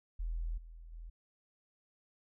sine tone with level steps, 41.2 Hz, E1, in tune, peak -34 / -48 / -44 dBFS, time 0.19-1.1 s, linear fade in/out 10 ms, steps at 0.57 / 0.92 s, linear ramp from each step 10 ms, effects none

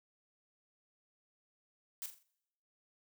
blue noise with echo, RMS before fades -41 dBFS, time 2.02-2.06 s, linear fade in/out 0 ms, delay 42 ms, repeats 4, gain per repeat -8 dB, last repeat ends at 2.228 s, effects noise-tail reverb RT60 0.9 s tail -25 dB re dry

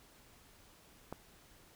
click, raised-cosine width 1 ms, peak -27 dBFS, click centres 1.126 s, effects pink hiss -62 dBFS RMS until 1.75 s

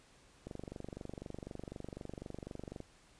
click train, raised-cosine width 2 ms, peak -30 dBFS, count 57, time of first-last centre 0.47-2.803 s, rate 24 Hz, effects pink hiss -64 dBFS RMS until 3.19 s + resampled to 22050 Hz

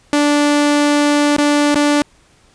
sawtooth tone with dropouts, 292.3 Hz, D4, 8 cents flat, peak -7 dBFS, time 0.13-2.02 s, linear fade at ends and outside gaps 0 ms, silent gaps 1.365-1.384 / 1.745-1.757 s, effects pink hiss -52 dBFS RMS until 2.54 s + resampled to 22050 Hz

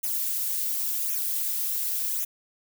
violet noise with flanger, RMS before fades -28 dBFS, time 0.03-2.25 s, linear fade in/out 10 ms, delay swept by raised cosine 0.22 to 5.52 ms, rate 0.91 Hz, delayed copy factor -0.85, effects none

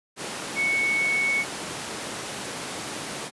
sine tone in noise, 2217 Hz, C#7, in tune, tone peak -21 dBFS, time 0.55-1.45 s, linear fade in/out 50 ms, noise pink, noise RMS -32 dBFS, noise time 0.16-3.31 s, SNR +8 dB, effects high-pass 200 Hz 12 dB/octave + resampled to 24000 Hz

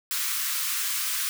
white high-pass noise, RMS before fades -28 dBFS, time 0.11-1.29 s, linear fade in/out 0 ms, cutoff 1100 Hz, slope 48 dB/octave, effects none

